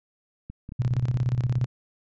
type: clicks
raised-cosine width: 5 ms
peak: -25 dBFS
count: 6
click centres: 0.5 / 0.691 / 0.721 / 0.855 / 0.958 / 1.16 s
type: tone with tremolo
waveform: sine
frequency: 123.4 Hz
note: B2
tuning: 1 cent flat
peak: -19 dBFS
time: 0.79-1.66 s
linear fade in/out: 10 ms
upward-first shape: square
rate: 17 Hz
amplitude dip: 70%
effects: resampled to 16000 Hz